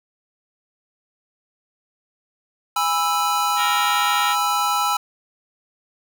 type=chord; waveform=square; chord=E major; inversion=first; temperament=just; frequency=824.1 / 988.9 / 1318.5 Hz; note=G#5 / B5 / E6; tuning=-14 / +2 / 0 cents; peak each=-24 / -25 / -22 dBFS; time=2.76-4.97 s; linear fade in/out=5 ms
type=harmonic tone; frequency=466.2 Hz; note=A#4; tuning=in tune; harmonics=3 / 4 / 5 / 6 / 7 / 8; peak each=-28 / -29 / -30 / -31 / -31 / -32 dBFS; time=3.56-4.36 s; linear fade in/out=50 ms
effects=none